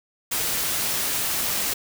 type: noise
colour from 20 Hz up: white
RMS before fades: -25 dBFS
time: 0.31-1.74 s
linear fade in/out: 10 ms
effects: none